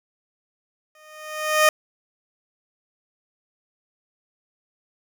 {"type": "tone with exponential growth", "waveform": "15% pulse", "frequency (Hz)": 616, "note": "D#5", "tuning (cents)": -17, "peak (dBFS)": -5, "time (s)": [0.95, 1.69], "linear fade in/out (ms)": 2, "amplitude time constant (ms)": 160, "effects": []}